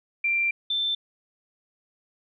sine tone pair in turn, 2364 / 3549 Hz, D7 / A7, +11 / +14 cents, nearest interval perfect fifth, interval 703 cents, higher second, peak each -21 / -23 dBFS, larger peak first, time 0.24-0.51 / 0.7-0.95 s, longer first, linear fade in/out 5 ms, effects none

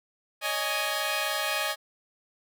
10% pulse chord, C# suspended second, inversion none, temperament equal with one note detuned, 561.5 / 622.3 / 830.6 Hz, C#5 / D#5 / G#5, +22 / 0 / 0 cents, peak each -25 / -22 / -23 dBFS, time 0.41-1.76 s, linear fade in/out 50 ms, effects none

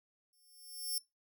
10% pulse tone with exponential growth, 5400 Hz, E8, 41 cents sharp, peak -26 dBFS, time 0.33-0.98 s, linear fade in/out 1 ms, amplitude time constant 140 ms, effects noise-tail reverb RT60 0.2 s tail -19 dB re dry

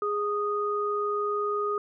sine tone pair together, 413.7 / 1239.7 Hz, G#4 / D#6, -7 / -7 cents, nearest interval octave + perfect fifth, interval 1900 cents, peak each -28 dBFS, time 0.02-1.78 s, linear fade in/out 2 ms, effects none

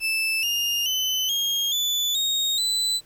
35% pulse tone with pitch steps, 2637 / 2826 / 3029 / 3247 / 3480 / 3729 / 3997 Hz, E7 / F7 / F#7 / G#7 / A7 / A#7 / B7, 0 / +20 / +40 / -40 / -20 / 0 / +20 cents, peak -20 dBFS, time 0-3.01 s, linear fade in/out 50 ms, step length 430 ms, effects pink hiss -56 dBFS RMS until 3.05 s

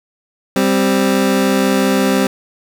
25% pulse tone pair together, 196 / 261.9 Hz, G3 / C4, 0 / +2 cents, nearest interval perfect fourth, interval 502 cents, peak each -11 dBFS, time 0.56-2.27 s, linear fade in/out 2 ms, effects none

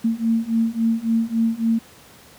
sine beating tone pair, 225.4 / 229 Hz, A3 / A#3, +42 / -31 cents, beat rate 3.6 Hz, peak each -21 / -20 dBFS, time 0.04-1.79 s, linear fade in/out 10 ms, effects pink hiss -47 dBFS RMS until 2.38 s + high-pass 80 Hz 12 dB/octave

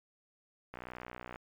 click train, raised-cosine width 0.5 ms, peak -28 dBFS, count 39, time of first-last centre 0.74-1.359 s, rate 61.4 Hz, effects MP3 96 kbps

